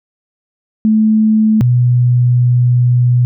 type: tone pair in turn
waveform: sine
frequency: 217.3 / 122.95 Hz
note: A3 / B2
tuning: -21 / -7 cents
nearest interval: minor seventh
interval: 986 cents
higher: first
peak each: -7 dBFS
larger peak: neither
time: 0.85-1.61 / 1.61-3.25 s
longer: second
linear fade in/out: 0 ms
effects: none